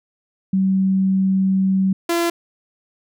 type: tone pair in turn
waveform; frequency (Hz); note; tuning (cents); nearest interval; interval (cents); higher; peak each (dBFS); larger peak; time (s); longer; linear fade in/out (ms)
sine / sawtooth; 191 / 340.3; G3 / F4; -45 / -45; minor seventh; 1000; second; -14 / -13; second; 0.53-1.93 / 2.09-2.3; first; 5
effects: none